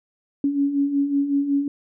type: beating tone pair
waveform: sine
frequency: 277.2 / 282.6 Hz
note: C#4 / C#4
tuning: 0 / +34 cents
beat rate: 5.4 Hz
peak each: -26 / -19 dBFS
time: 0.44-1.68 s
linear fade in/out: 2 ms
effects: none